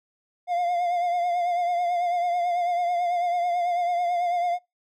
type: tone with vibrato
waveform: triangle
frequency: 703 Hz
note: F5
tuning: 11 cents sharp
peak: -20 dBFS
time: 0.47-4.59 s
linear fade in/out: 50 ms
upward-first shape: triangle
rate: 9.1 Hz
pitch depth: 48 cents each way
effects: noise-tail reverb RT60 0.2 s tail -24 dB re dry